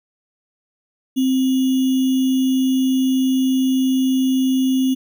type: tone with sample-and-hold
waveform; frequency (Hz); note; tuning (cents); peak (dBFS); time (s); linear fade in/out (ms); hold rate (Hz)
sine; 261.6; C4; 0; -14; 1.16-4.95; 20; 3150
effects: none